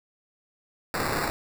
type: noise with sample-and-hold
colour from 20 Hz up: white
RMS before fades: -28 dBFS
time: 0.94-1.3 s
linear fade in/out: 0 ms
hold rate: 3150 Hz
effects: none

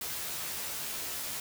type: noise with comb filter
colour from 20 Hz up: white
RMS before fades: -37 dBFS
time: 0.01-1.4 s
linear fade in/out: 2 ms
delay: 14 ms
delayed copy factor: +0.85
effects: none

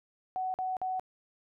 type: tone bursts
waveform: sine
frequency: 747 Hz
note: F#5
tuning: 16 cents sharp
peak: -30 dBFS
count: 3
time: 0.36-0.996 s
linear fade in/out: 0 ms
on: 180 ms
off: 48 ms
effects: none

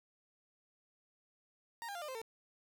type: tone with pitch steps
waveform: 30% pulse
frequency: 929 / 804.1 / 696 / 602.4 / 521.4 / 451.3 Hz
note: A#5 / G5 / F5 / D5 / C5 / A4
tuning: -6 / +44 / -6 / +44 / -6 / +44 cents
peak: -39 dBFS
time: 1.82-2.216 s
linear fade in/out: 0 ms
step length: 66 ms
effects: none

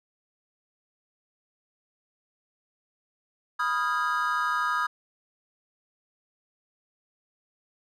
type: chord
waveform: triangle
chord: F half-diminished seventh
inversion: second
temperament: equal with one note detuned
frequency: 987.8 / 1244.5 / 1396.9 / 1636.5 Hz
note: Cb6 / Eb6 / F6 / Ab6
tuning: 0 / 0 / 0 / -26 cents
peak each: -30 / -25 / -31 / -29 dBFS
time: 3.59-4.87 s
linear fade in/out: 10 ms
effects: none

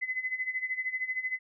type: tone with tremolo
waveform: sine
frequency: 2028 Hz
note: B6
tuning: 45 cents sharp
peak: -27 dBFS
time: 0.01-1.39 s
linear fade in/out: 20 ms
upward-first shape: sine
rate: 13 Hz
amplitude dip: 80%
effects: none

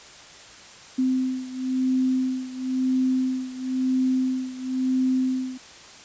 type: beating tone pair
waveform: sine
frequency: 258 / 258.98 Hz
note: C4 / C4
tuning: -24 / -18 cents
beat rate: 0.98 Hz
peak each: -23 / -26 dBFS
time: 0.98-5.58 s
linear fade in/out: 10 ms
effects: white hiss -45 dBFS RMS until 6.04 s + resampled to 16000 Hz

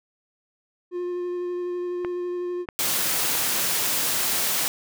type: tone with vibrato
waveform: triangle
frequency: 355.2 Hz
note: F4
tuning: 29 cents sharp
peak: -24 dBFS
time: 0.91-2.66 s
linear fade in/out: 50 ms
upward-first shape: sine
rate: 12 Hz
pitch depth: 11 cents each way
type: clicks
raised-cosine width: 0.5 ms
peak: -17 dBFS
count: 3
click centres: 2.048 / 2.688 / 3.352 s
type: high-pass noise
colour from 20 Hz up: white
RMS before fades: -24 dBFS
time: 2.79-4.68 s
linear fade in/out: 0 ms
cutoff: 120 Hz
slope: 12 dB/octave
effects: none

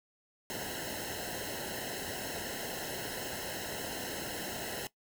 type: noise with comb filter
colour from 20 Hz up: pink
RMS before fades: -39 dBFS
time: 0.5-4.87 s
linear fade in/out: 0 ms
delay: 0.85 ms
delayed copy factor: -0.9
effects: noise-tail reverb RT60 0.1 s tail -18 dB re dry

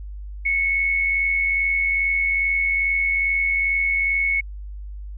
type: tone with amplitude modulation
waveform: sine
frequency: 2203 Hz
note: C#7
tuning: 11 cents flat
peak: -16 dBFS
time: 0.45-4.41 s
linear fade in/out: 10 ms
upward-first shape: sine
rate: 82.4 Hz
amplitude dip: 40%
effects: added 50 Hz sine -31 dBFS peak until 5.17 s

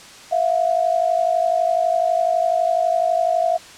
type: tone pair together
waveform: sine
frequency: 661 / 713 Hz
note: E5 / F5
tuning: +5 / +36 cents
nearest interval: minor second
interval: 131 cents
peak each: -18 / -19 dBFS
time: 0.31-3.58 s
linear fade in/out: 20 ms
effects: white hiss -41 dBFS RMS until 3.77 s + low-pass 7000 Hz 12 dB/octave

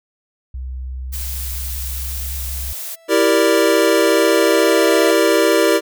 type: tone with pitch glide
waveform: sine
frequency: 64 to 65.76 Hz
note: C2 to C2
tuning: -38 to +9 cents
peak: -24 dBFS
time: 0.54-2.73 s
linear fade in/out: 5 ms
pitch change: +47 cents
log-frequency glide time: 0.86-2.24 s
type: noise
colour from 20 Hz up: blue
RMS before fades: -28 dBFS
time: 1.12-2.96 s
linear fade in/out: 20 ms
type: tone with exponential growth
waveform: 45% pulse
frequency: 660 Hz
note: E5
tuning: 2 cents sharp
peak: -20 dBFS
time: 1.93-5.11 s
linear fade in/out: 1 ms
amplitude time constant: 690 ms
type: chord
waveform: square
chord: E half-diminished seventh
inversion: none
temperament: equal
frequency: 329.6 / 392 / 466.2 / 587.3 Hz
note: E4 / G4 / Bb4 / D5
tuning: 0 / 0 / 0 / 0 cents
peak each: -18 dBFS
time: 3.08-5.81 s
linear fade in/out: 50 ms
effects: none

